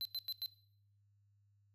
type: tone bursts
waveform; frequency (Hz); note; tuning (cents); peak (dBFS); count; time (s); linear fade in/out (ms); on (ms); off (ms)
square; 4053; B7; +44; -38; 4; 0.01-0.46; 0; 42; 94
effects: noise-tail reverb RT60 0.6 s tail -18 dB re dry + added 101 Hz sine -69 dBFS peak until 1.74 s